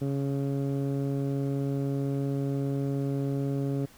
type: tone with low-pass filter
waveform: 15% pulse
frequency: 138.59 Hz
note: C#3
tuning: in tune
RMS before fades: -29 dBFS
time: 0.01-3.86 s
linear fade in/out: 10 ms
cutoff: 420 Hz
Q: 0.56
effects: pink hiss -55 dBFS RMS until 3.97 s